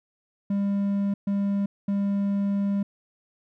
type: tone bursts at uneven times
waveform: triangle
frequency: 200 Hz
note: G3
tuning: 35 cents sharp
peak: -20 dBFS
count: 3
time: 0.5-1.14 / 1.27-1.66 / 1.88-2.83 s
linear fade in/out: 5 ms
effects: none